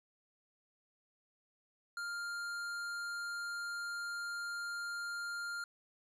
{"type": "tone with hard clipping", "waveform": "sine", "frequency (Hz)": 1400, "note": "F6", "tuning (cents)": 4, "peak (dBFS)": -40, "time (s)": [1.97, 5.64], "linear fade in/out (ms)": 2, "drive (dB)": 12, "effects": []}